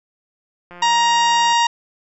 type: click train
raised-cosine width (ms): 0.5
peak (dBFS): -24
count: 145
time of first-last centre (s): 0.71-1.528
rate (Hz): 176
type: harmonic tone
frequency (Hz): 939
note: A#5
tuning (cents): +12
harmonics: 1 / 2 / 3 / 4 / 5 / 6 / 7 / 8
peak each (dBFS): -14 / -23 / -23 / -25 / -31 / -28 / -34 / -33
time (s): 0.82-1.67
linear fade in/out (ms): 5
effects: none